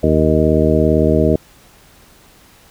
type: harmonic tone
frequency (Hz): 77.78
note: D#2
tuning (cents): 0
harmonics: 1 / 2 / 3 / 4 / 5 / 6 / 8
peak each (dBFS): -18 / -18 / -18 / -18 / -18 / -18 / -18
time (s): 0.03-1.36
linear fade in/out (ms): 5
effects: pink hiss -47 dBFS RMS until 2.7 s